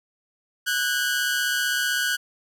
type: tone pair together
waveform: sawtooth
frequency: 1478.2 / 1614 Hz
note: F#6 / G#6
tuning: -2 / -50 cents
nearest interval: major second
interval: 152 cents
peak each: -20 / -23 dBFS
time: 0.66-2.17 s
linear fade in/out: 20 ms
effects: none